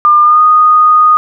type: tone with pitch glide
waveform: sine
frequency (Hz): 1200 to 1236.6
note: D6 to D#6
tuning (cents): +37 to -11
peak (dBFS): -3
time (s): 0.05-1.17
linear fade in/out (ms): 0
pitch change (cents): +52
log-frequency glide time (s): 0.22-0.42
effects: none